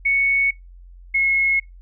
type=tone pair in turn; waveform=sine; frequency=2217 / 2173 Hz; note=C#7 / C#7; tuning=0 / -35 cents; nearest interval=unison; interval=35 cents; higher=first; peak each=-15 dBFS; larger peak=neither; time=0.05-0.51 / 1.14-1.6 s; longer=neither; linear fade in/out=10 ms; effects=noise-tail reverb RT60 0.2 s tail -25 dB re dry + added 44 Hz sine -40 dBFS peak until 1.81 s